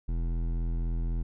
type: tone with hard clipping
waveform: sine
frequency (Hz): 41.91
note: E1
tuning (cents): +29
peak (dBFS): -29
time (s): 0.08-1.23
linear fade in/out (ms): 10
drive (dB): 13
effects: none